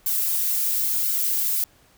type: noise with flanger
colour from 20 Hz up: violet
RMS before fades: -23 dBFS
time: 0.06-1.64 s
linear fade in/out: 2 ms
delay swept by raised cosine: 1.3 to 4.8 ms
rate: 0.96 Hz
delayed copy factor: +0.6
effects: pink hiss -57 dBFS RMS until 1.97 s